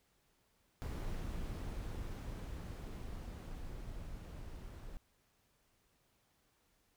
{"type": "noise with level ramp", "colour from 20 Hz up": "brown", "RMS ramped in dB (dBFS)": [-40, -49], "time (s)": [0.82, 4.97], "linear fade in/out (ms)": 0, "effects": ["pink hiss -75 dBFS RMS until 6.96 s"]}